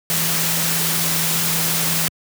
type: tone in noise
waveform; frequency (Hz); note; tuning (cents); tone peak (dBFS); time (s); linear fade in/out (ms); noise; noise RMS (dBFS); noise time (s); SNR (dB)
sine; 164.81; E3; 0; -26; 0.1-2.08; 0; white; -20; 0.1-2.08; -9
effects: high-pass 100 Hz 12 dB/octave